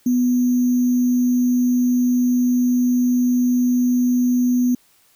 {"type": "tone with sample-and-hold", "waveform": "sine", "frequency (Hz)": 247.5, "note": "B3", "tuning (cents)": 4, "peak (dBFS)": -14, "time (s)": [0.06, 4.75], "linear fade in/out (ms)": 5, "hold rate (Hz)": 6300, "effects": ["white hiss -57 dBFS RMS until 5.15 s"]}